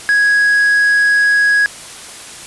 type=tone; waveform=triangle; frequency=1661.2 Hz; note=G#6; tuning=in tune; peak=-7 dBFS; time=0.09-1.66 s; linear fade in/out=0 ms; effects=white hiss -32 dBFS RMS until 2.46 s + resampled to 24000 Hz